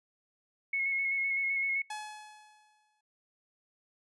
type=tone with vibrato; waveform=sine; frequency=2183 Hz; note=C#7; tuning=27 cents flat; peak=-28 dBFS; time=0.73-1.82 s; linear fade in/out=5 ms; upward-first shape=square; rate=7.8 Hz; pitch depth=17 cents each way
type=tone with exponential decay; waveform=sawtooth; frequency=850 Hz; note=G#5; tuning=40 cents sharp; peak=-32 dBFS; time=1.9-3.01 s; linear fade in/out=5 ms; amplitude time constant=240 ms
effects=noise-tail reverb RT60 0.4 s tail -25 dB re dry + resampled to 24000 Hz